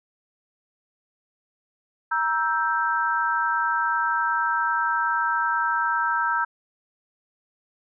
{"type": "chord", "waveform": "sine", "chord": "E diminished", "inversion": "second", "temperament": "equal with one note detuned", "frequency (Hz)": [942.6, 1318.5, 1568], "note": ["Bb5", "E6", "G6"], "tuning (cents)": [19, 0, 0], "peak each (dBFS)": -25, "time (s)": [2.11, 6.45], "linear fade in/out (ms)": 10, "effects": []}